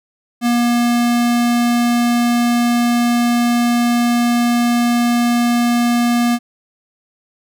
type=tone; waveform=square; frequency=238.9 Hz; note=A#3; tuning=43 cents sharp; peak=-13 dBFS; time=0.41-6.39 s; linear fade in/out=50 ms; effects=none